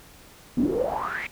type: noise with band-pass filter sweep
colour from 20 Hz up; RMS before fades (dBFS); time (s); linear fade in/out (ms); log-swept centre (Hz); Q
brown; -26; 0.57-1.27; 5; 230 to 2400; 9.6
effects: pink hiss -50 dBFS RMS until 1.31 s